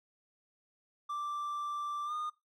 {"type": "tone with pitch glide", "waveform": "triangle", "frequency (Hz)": [1174.7, 1221.8], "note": ["D6", "D#6"], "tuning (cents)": [0, -32], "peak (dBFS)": -33, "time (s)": [1.09, 2.3], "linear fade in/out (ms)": 10, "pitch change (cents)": 68, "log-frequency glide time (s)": [2.05, 2.13], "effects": ["noise-tail reverb RT60 0.2 s tail -18 dB re dry"]}